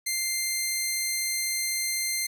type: tone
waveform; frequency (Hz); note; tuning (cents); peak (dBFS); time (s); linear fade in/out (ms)
10% pulse; 2092; C7; -1; -17; 0.06-2.27; 10
effects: none